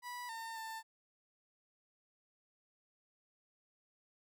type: tone with pitch steps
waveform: 30% pulse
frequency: 980 / 906 / 892 Hz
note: B5 / A#5 / A5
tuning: -14 / -50 / +23 cents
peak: -40 dBFS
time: 0.02-0.83 s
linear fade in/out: 50 ms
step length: 270 ms
effects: none